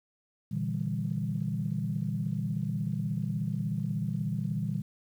sine chord, E half-diminished seventh, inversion second, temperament just, 118.67 / 148.33 / 164.81 / 197.78 Hz, Bb2 / D3 / E3 / G3, +31 / +18 / 0 / +16 cents, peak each -34 dBFS, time 0.51-4.82 s, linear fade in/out 10 ms, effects tanh soft clip ceiling -18 dBFS + 10-bit

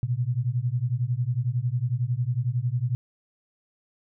sine beating tone pair, 117.3 / 128.3 Hz, A#2 / C3, +11 / -34 cents, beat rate 11 Hz, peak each -26 dBFS, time 0.03-2.95 s, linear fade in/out 0 ms, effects none

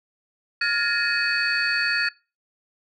sine tone cluster, 1410 / 1693 / 1833 / 2525 / 4471 Hz, F6 / G#6 / A#6 / D#7 / C#8, +16 / +33 / -30 / +25 / +14 cents, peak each -26 dBFS, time 0.61-2.09 s, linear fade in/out 5 ms, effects noise-tail reverb RT60 0.3 s tail -23 dB re dry + tanh soft clip ceiling -12 dBFS

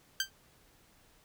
15% pulse tone with exponential decay, 1566 Hz, G6, 2 cents flat, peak -19 dBFS, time 0.2-0.3 s, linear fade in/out 2 ms, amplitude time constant 21 ms, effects pink hiss -64 dBFS RMS until 1.24 s

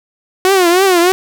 sawtooth tone with vibrato, 365.3 Hz, F#4, 22 cents flat, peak -4 dBFS, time 0.45-1.12 s, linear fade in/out 0 ms, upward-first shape triangle, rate 3.2 Hz, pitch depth 150 cents each way, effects none

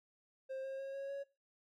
triangle tone with pitch steps, 530 / 536.5 / 543 / 549.6 / 556.3 Hz, C5 / C5 / C#5 / C#5 / C#5, +22 / +43 / -36 / -15 / +6 cents, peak -38 dBFS, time 0.49-1.24 s, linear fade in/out 20 ms, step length 150 ms, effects noise-tail reverb RT60 0.3 s tail -20 dB re dry

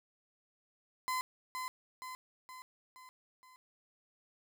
35% pulse tone with echo, 1022 Hz, C6, 41 cents flat, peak -31 dBFS, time 1.08-1.21 s, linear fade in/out 0 ms, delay 470 ms, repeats 5, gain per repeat -5 dB, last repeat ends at 3.56 s, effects none

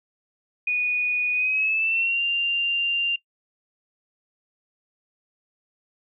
sine tone with pitch glide, 2468 to 2786 Hz, D#7 to F7, -15 to -5 cents, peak -20 dBFS, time 0.67-3.16 s, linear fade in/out 5 ms, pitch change +210 cents, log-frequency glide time 1.33-2.22 s, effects noise-tail reverb RT60 0.1 s tail -22 dB re dry

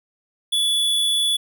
square tone, 3433 Hz, A7, 43 cents flat, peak -18 dBFS, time 0.52-1.37 s, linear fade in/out 10 ms, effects none

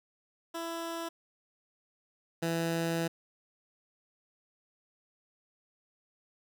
15% pulse tone pair in turn, 333.2 / 166.18 Hz, E4 / E3, +19 / +14 cents, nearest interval octave, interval 1205 cents, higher first, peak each -29 / -23 dBFS, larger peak second, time 0.54-1.09 / 2.42-3.08 s, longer second, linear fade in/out 10 ms, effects none

